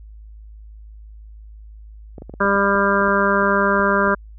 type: clicks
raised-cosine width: 2 ms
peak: -21 dBFS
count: 12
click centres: 2.182 / 2.221 / 2.296 / 2.339 / 2.453 / 2.558 / 2.755 / 3.015 / 3.082 / 3.427 / 3.797 / 4.077 s
type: harmonic tone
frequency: 199.2 Hz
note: G3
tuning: 28 cents sharp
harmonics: 1 / 2 / 3 / 5 / 6 / 7 / 8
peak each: -22 / -22 / -22 / -22 / -22 / -22 / -22 dBFS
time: 2.4-4.15 s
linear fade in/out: 10 ms
effects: added 53 Hz sine -37 dBFS peak until 4.38 s